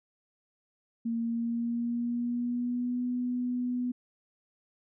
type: tone with pitch glide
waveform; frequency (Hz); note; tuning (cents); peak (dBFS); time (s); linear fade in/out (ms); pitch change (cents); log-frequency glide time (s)
sine; 230.6 to 247.2; A#3 to B3; -19 to +2; -28; 1.05-3.92; 10; +121; 1.17-3.04
effects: none